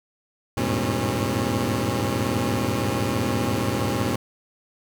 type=tone cluster; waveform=15% pulse; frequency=81.3 / 100.2 / 106.3 / 121.4 / 271.7 Hz; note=E2 / G2 / G#2 / B2 / C#4; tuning=-23 / +38 / +41 / -29 / -35 cents; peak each=-26 / -22 / -23 / -20 / -22 dBFS; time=0.57-4.16 s; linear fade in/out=5 ms; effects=none